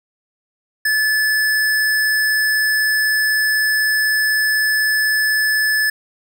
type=tone; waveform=square; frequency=1732 Hz; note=A6; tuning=28 cents flat; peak=-15 dBFS; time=0.85-5.9 s; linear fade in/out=5 ms; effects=none